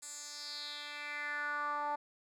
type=tone with band-pass filter sweep; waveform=10% pulse; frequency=293.4 Hz; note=D4; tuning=2 cents flat; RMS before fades=-40 dBFS; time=0.02-1.96 s; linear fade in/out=10 ms; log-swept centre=8300 to 850 Hz; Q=3.8; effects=none